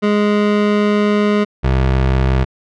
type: tone pair in turn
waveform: 25% pulse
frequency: 207.7 / 65.42 Hz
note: G#3 / C2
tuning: 0 / 0 cents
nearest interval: octave + minor sixth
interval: 2000 cents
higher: first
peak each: -8 / -8 dBFS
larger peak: neither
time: 0.02-1.45 / 1.63-2.45 s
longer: first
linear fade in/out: 20 ms
effects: low-pass 3000 Hz 12 dB/octave